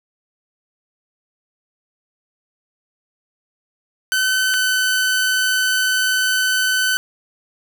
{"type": "tone pair in turn", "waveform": "sawtooth", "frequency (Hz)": [1522, 1513.8], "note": ["F#6", "F#6"], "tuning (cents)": [48, 39], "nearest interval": "unison", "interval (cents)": 9, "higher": "first", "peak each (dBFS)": -12, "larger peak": "neither", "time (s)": [[4.12, 4.54], [4.54, 6.97]], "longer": "second", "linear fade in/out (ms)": 0, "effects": []}